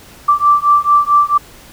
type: beating tone pair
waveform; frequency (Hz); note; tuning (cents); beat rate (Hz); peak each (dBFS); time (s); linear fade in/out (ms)
sine; 1168 / 1172.5; D6 / D6; -10 / -3; 4.5; -11; 0.28-1.38; 10
effects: pink hiss -40 dBFS RMS until 1.72 s